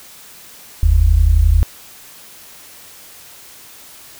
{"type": "tone pair together", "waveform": "sine", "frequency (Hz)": [46.25, 77.78], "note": ["F#1", "D#2"], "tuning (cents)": [0, 0], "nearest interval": "major sixth", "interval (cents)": 900, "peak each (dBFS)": -11, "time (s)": [0.83, 1.63], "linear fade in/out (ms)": 0, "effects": ["white hiss -40 dBFS RMS until 4.19 s"]}